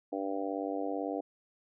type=harmonic tone; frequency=98 Hz; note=G2; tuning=in tune; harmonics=3 / 4 / 5 / 6 / 7 / 8; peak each=-36 / -42 / -38 / -42 / -39 / -43 dBFS; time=0.12-1.21 s; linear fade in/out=10 ms; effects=none